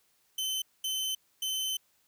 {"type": "tone bursts at uneven times", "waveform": "sawtooth", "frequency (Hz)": 3063, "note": "G7", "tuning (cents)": -41, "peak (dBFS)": -27, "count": 3, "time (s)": [[0.38, 0.62], [0.84, 1.15], [1.42, 1.77]], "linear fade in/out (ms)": 5, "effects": ["white hiss -70 dBFS RMS until 2.07 s"]}